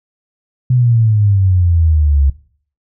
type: exponential sweep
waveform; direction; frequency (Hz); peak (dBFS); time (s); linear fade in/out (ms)
sine; down; 128.1 to 67.7; -8; 0.7-2.3; 5
effects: noise-tail reverb RT60 0.5 s tail -18 dB re dry